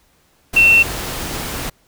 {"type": "tone in noise", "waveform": "sine", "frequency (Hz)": 2700, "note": "E7", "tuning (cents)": 41, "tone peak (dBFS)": -7, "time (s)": [0.56, 0.83], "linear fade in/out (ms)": 10, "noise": "pink", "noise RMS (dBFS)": -25, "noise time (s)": [0.53, 1.7], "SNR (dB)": 15, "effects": ["pink hiss -57 dBFS RMS until 1.87 s"]}